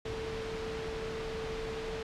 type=tone in noise; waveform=sine; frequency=445 Hz; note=A4; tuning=20 cents sharp; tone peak=-37 dBFS; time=0.05-2.03 s; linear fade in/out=5 ms; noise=pink; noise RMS=-40 dBFS; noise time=0.05-2.03 s; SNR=0 dB; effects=low-pass 4000 Hz 12 dB/octave